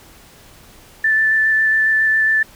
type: tone with vibrato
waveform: sine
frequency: 1760 Hz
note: A6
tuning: in tune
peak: -12 dBFS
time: 1.04-2.43 s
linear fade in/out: 5 ms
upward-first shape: square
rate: 7.3 Hz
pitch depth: 8 cents each way
effects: pink hiss -45 dBFS RMS until 2.55 s